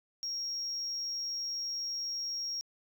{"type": "tone", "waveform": "sine", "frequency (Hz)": 5588, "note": "F8", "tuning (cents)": 0, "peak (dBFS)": -32, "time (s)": [0.23, 2.61], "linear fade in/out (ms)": 0, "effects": ["tanh soft clip ceiling -31 dBFS"]}